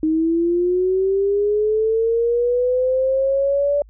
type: linear sweep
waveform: sine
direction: up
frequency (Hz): 311.1 to 580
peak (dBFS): -15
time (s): 0.03-3.82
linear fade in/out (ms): 2
effects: added 52 Hz sine -43 dBFS peak until 3.89 s